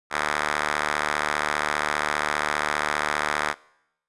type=ring-modulated tone; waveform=5% pulse; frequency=75 Hz; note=D2; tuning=37 cents sharp; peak=-9 dBFS; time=0.1-3.55 s; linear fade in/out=50 ms; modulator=1290 Hz; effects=noise-tail reverb RT60 0.8 s tail -23 dB re dry + resampled to 24000 Hz